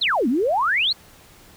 sine exponential two-way sweep, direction down then up, 4469 to 218.6 to 4469 Hz, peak -17 dBFS, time 0.01-0.93 s, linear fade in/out 10 ms, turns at 0.28 s, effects pink hiss -49 dBFS RMS until 1.56 s

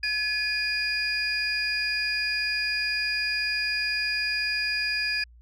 sine tone cluster, 1705 / 2459 / 4883 Hz, G#6 / D#7 / D#8, +45 / -21 / -33 cents, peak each -28 dBFS, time 0.03-5.24 s, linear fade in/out 5 ms, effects tanh soft clip ceiling -18 dBFS + added 59 Hz sine -49 dBFS peak until 5.41 s

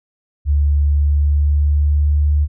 sine tone with pitch glide, 72.5 to 73.85 Hz, D2 to D2, -22 to +10 cents, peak -11 dBFS, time 0.45-2.48 s, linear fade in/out 50 ms, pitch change +32 cents, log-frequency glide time 0.82-2.36 s, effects none

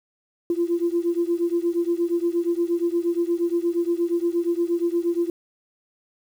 sine beating tone pair, 339.4 / 347.9 Hz, F4 / F4, -49 / -7 cents, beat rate 8.5 Hz, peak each -22 / -23 dBFS, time 0.5-5.3 s, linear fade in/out 2 ms, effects tanh soft clip ceiling -12 dBFS + 8-bit

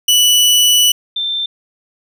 sawtooth / sine tone pair in turn, 2960 / 3568 Hz, F#7 / A7, 0 / +23 cents, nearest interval minor third, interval 323 cents, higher second, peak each -5 / -16 dBFS, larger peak first, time 0.08-0.92 / 1.16-1.46 s, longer first, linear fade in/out 5 ms, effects none

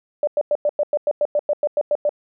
sine tone bursts, 590 Hz, D5, 8 cents sharp, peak -15 dBFS, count 14, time 0.23-2.093 s, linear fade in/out 2 ms, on 43 ms, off 97 ms, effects none

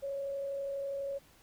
sine tone with frequency modulation, 554.4 Hz, C#5, in tune, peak -34 dBFS, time 0.02-1.19 s, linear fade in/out 20 ms, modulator 32.2 Hz, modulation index 0.24, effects pink hiss -62 dBFS RMS until 1.42 s

